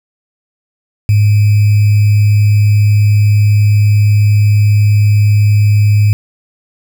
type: tone with sample-and-hold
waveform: sine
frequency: 104.2 Hz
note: G#2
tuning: 6 cents sharp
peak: -5 dBFS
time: 1.09-6.13 s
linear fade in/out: 0 ms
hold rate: 2450 Hz
effects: none